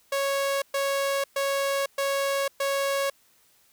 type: tone bursts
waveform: sawtooth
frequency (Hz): 553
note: C#5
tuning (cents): -4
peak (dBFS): -20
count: 5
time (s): 0.12-3.1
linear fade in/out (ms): 5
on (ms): 500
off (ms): 120
effects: white hiss -62 dBFS RMS until 3.72 s